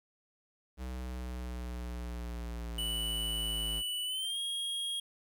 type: linear sweep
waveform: square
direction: down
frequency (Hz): 63.5 to 54.9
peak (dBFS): -38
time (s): 0.77-3.83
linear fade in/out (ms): 50
type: tone with pitch glide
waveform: square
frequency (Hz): 2965 to 3271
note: F#7 to G#7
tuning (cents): +3 to -27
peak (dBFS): -34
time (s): 2.78-5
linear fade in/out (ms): 5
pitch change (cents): +170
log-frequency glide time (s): 4.05-4.39
effects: 11-bit